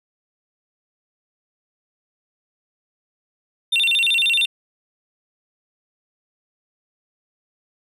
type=tone with vibrato; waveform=triangle; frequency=3136 Hz; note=G7; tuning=in tune; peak=-14 dBFS; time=3.72-4.46 s; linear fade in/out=10 ms; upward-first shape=square; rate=13 Hz; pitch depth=240 cents each way; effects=none